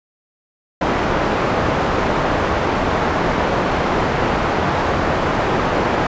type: low-pass noise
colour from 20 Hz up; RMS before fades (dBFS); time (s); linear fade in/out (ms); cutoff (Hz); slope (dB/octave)
white; -18; 0.81-6.07; 5; 1000; 12
effects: resampled to 16000 Hz